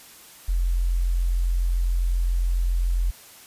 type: tone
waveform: sine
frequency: 43.65 Hz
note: F1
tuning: in tune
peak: -19 dBFS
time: 0.48-3.11 s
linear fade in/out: 10 ms
effects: white hiss -47 dBFS RMS until 3.46 s + resampled to 32000 Hz